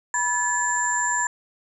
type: tone cluster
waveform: sine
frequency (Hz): 978 / 1724 / 7290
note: B5 / A6 / A#8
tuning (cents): -17 / -36 / -40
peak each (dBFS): -25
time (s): 0.14-1.27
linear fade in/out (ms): 2
effects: none